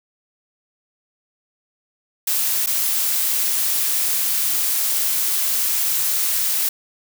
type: noise with dropouts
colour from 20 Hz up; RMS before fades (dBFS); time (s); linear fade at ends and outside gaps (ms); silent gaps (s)
blue; -20; 2.27-6.69; 5; 2.662-2.67
effects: none